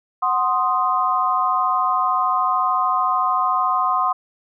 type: chord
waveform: sine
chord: C diminished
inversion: second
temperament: equal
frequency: 740 / 1046.5 / 1244.5 Hz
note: Gb5 / C6 / Eb6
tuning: 0 / 0 / 0 cents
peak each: -23 / -19 / -21 dBFS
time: 0.22-4.13 s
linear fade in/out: 10 ms
effects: none